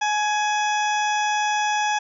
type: harmonic tone with a mistuned harmonic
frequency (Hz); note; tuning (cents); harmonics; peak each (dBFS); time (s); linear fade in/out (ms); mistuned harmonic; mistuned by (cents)
843; G#5; +26; 1 / 2 / 3 / 4 / 6 / 7 / 8; -21 / -27 / -30 / -32 / -39 / -34 / -41; 0.01-1.99; 10; 2; -21
effects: none